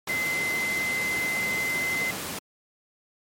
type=tone in noise; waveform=sine; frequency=2057 Hz; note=C7; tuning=30 cents flat; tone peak=-25 dBFS; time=0.09-2.11 s; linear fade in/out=5 ms; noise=pink; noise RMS=-32 dBFS; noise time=0.07-2.39 s; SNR=+4 dB; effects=high-pass 150 Hz 12 dB/octave + MP3 64 kbps